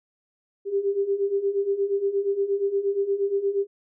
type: beating tone pair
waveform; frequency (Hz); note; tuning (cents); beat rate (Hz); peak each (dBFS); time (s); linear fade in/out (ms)
sine; 392 / 400.5; G4 / G4; 0 / +37; 8.5; -27 / -23; 0.65-3.67; 50
effects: none